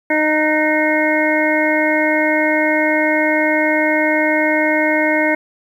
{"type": "harmonic tone with a mistuned harmonic", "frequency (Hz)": 308, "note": "D#4", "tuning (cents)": -17, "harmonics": [1, 2, 3, 5, 6, 7], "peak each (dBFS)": [-18, -18, -23, -24, -21, -19], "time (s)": [0.1, 5.35], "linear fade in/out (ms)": 5, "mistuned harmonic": 5, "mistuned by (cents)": -30, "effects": ["8-bit"]}